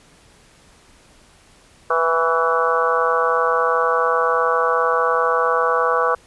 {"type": "harmonic tone with a mistuned harmonic", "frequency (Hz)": 164.81, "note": "E3", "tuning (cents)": 0, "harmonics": [3, 4, 5, 6, 7, 8, 9], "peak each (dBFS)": [-20, -25, -27, -26, -20, -24, -25], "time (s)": [1.9, 6.15], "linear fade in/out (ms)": 5, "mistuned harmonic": 7, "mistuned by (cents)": -26, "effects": ["pink hiss -51 dBFS RMS until 6.26 s", "resampled to 24000 Hz"]}